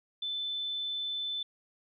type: tone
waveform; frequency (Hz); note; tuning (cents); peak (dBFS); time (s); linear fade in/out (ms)
sine; 3520; A7; 0; -32; 0.22-1.43; 5
effects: none